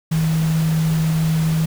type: tone in noise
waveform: sine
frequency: 160 Hz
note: D#3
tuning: 49 cents sharp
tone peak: -15 dBFS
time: 0.11-1.66 s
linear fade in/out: 10 ms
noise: pink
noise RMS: -31 dBFS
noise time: 0.11-1.66 s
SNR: +13 dB
effects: none